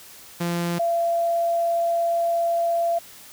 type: tone pair in turn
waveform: sawtooth / sine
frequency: 172.1 / 679.3 Hz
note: F3 / F5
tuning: -25 / -48 cents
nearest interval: 2 octaves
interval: 2377 cents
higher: second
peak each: -19 dBFS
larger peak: neither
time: 0.4-0.79 / 0.79-2.99 s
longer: second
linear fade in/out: 10 ms
effects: white hiss -45 dBFS RMS until 3.32 s